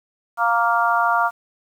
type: harmonic tone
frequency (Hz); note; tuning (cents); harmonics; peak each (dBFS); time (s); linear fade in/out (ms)
233.1; A#3; 0; 3 / 4 / 5 / 6; -21 / -21 / -21 / -21; 0.37-1.31; 50
effects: 8-bit